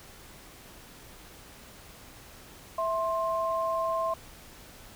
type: tone pair together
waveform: sine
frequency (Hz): 657.4 / 1055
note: E5 / C6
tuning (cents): -5 / +14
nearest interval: minor sixth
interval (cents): 819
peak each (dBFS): -29 / -29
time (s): 2.78-4.14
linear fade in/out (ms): 5
effects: pink hiss -50 dBFS RMS until 4.95 s